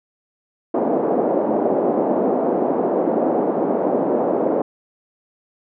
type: band-pass noise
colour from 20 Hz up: white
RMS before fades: -19 dBFS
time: 0.74-4.62 s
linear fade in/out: 5 ms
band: 230 to 650 Hz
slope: 24 dB/octave
effects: none